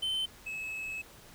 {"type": "tone pair in turn", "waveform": "triangle", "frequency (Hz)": [3075, 2586], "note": ["G7", "E7"], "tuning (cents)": [-34, -34], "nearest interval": "minor third", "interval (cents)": 300, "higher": "first", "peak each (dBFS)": [-28, -34], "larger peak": "first", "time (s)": [[0.02, 0.26], [0.46, 1.02]], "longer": "second", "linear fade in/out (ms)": 10, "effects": ["pink hiss -54 dBFS RMS until 1.34 s"]}